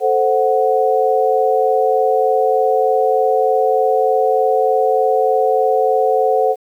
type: chord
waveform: sine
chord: F# diminished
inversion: first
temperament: equal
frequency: 440 / 523.3 / 740 Hz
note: A4 / C5 / F#5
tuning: 0 / 0 / 0 cents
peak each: -16 dBFS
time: 0-6.56 s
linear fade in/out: 50 ms
effects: 8-bit